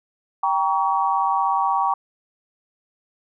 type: chord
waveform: sine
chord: G diminished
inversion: none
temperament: just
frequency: 784 / 940.8 / 1128.9 Hz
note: G5 / Bb5 / Db6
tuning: 0 / +16 / +31 cents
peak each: -22 dBFS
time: 0.43-1.94 s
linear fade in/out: 5 ms
effects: none